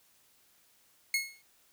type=tone with exponential decay; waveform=sawtooth; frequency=2172 Hz; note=C#7; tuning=36 cents flat; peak=-21 dBFS; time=1.14-1.42 s; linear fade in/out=2 ms; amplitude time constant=59 ms; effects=white hiss -66 dBFS RMS until 1.72 s